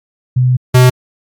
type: tone pair in turn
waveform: sine / square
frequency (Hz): 126.4 / 126.4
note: B2 / B2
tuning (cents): +41 / +41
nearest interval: unison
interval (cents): 0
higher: neither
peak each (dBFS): -7 / -4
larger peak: second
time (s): 0.36-0.57 / 0.74-0.9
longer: first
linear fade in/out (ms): 10
effects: MP3 96 kbps